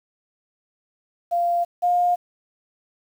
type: tone pair in turn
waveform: sine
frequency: 693 / 708.8 Hz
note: F5 / F5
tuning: -14 / +25 cents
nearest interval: unison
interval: 39 cents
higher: second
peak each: -18 / -16 dBFS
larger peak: second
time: 1.31-1.65 / 1.82-2.16 s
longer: neither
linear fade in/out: 20 ms
effects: 8-bit